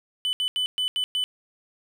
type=tone bursts at uneven times; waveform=triangle; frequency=3000 Hz; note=F#7; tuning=23 cents sharp; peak=-21 dBFS; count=6; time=0.25-0.33 / 0.4-0.48 / 0.56-0.66 / 0.78-0.88 / 0.96-1.04 / 1.15-1.24 s; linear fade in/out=0 ms; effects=none